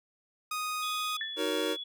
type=tone; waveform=sawtooth; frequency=1244.5 Hz; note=D#6; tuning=in tune; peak=-28 dBFS; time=0.51-1.17 s; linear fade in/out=5 ms
type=tone with pitch glide; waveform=sine; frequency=3419 to 3390 Hz; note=G#7 to G#7; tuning=+50 to +35 cents; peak=-36 dBFS; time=0.82-1.84 s; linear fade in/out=10 ms; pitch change=-15 cents; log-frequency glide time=1.01-1.68 s
type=tone with exponential decay; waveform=sine; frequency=1778 Hz; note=A6; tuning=18 cents sharp; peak=-30 dBFS; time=1.21-1.44 s; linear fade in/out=1 ms; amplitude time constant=48 ms
type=chord; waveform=square; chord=D# minor seventh; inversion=none; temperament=just; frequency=311.1 / 373.4 / 466.7 / 560 Hz; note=D#4 / F#4 / A#4 / C#5; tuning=0 / +16 / +2 / +18 cents; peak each=-35 / -36 / -34 / -37 dBFS; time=1.36-1.77 s; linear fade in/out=50 ms
effects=none